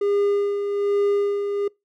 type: tone with tremolo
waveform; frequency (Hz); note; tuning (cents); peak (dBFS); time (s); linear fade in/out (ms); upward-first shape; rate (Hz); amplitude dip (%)
triangle; 405.2; G#4; -43; -15; 0.01-1.68; 5; sine; 1.2; 50
effects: noise-tail reverb RT60 0.2 s tail -24 dB re dry